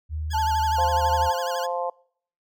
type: tone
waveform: sine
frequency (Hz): 77.4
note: D#2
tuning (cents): -9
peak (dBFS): -26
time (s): 0.09-1.31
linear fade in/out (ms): 50
type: tone with vibrato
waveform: 15% pulse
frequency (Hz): 1548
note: G6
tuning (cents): -22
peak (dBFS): -27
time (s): 0.3-1.67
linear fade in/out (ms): 20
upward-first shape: sine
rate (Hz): 12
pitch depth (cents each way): 160
type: tone with pitch glide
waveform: sine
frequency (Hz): 877 to 885.7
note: A5 to A5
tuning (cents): -6 to +11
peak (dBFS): -21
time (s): 0.33-1.34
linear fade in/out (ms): 20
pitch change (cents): +17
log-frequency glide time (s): 0.73-1.1
type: harmonic tone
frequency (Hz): 174.61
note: F3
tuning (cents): 0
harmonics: 3 / 4 / 5 / 6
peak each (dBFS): -28 / -30 / -30 / -33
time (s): 0.78-1.9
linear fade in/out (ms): 5
effects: noise-tail reverb RT60 0.6 s tail -25 dB re dry